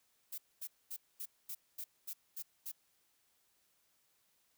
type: noise bursts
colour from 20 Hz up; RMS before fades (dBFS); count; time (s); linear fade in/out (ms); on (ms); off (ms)
violet; -43; 9; 0.32-2.718; 10; 62; 230
effects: white hiss -75 dBFS RMS until 4.57 s